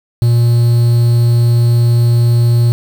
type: tone with quantisation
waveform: triangle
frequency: 118.7 Hz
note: A#2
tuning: 32 cents sharp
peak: -5 dBFS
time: 0.22-2.72 s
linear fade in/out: 0 ms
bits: 5
effects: none